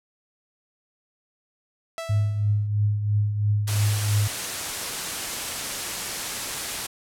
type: tone with exponential decay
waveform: sawtooth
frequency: 659.3 Hz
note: E5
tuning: in tune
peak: -25 dBFS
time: 1.98-2.67 s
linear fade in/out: 0 ms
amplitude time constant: 150 ms
type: tone with tremolo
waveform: sine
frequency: 104.2 Hz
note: G#2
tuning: 6 cents sharp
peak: -17 dBFS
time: 2.09-4.28 s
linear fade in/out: 10 ms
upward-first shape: triangle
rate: 3 Hz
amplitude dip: 60%
type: noise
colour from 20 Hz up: white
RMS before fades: -29 dBFS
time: 3.67-6.87 s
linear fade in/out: 10 ms
effects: low-pass 11000 Hz 12 dB/octave